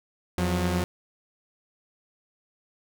sawtooth tone pair together, 85.44 / 180 Hz, F2 / F#3, -37 / -47 cents, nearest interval octave + minor second, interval 1290 cents, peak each -23 / -22 dBFS, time 0.38-0.84 s, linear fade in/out 0 ms, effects none

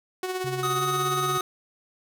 sawtooth tone with tremolo, 370 Hz, F#4, in tune, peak -22 dBFS, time 0.23-1.41 s, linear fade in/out 2 ms, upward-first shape sine, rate 17 Hz, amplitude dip 50%
triangle tone with pitch glide, 134.5 to 140.21 Hz, C3 to C#3, +48 to +20 cents, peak -30 dBFS, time 0.44-1.38 s, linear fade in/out 5 ms, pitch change +72 cents, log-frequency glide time 0.77-0.83 s
square tone, 1252 Hz, D#6, 10 cents sharp, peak -26 dBFS, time 0.63-1.41 s, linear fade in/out 2 ms
effects none

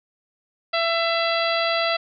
harmonic tone, 669 Hz, E5, 25 cents sharp, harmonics 1 / 2 / 3 / 4 / 5 / 6 / 7, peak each -23 / -26 / -28 / -29 / -30 / -31 / -31 dBFS, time 0.73-1.97 s, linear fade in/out 10 ms, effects none

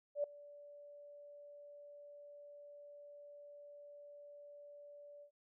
sine tone with ADSR envelope, 580 Hz, D5, 22 cents flat, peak -31 dBFS, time 0.15-5.31 s, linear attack 88 ms, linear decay 4 ms, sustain -22 dB, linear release 88 ms, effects none

